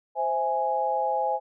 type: chord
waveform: sine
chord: C augmented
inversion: none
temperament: equal with one note detuned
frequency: 521.7 / 659.3 / 830.6 Hz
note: C5 / E5 / G#5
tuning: -5 / 0 / 0 cents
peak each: -29 / -30 / -25 dBFS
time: 0.15-1.4 s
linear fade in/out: 50 ms
effects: none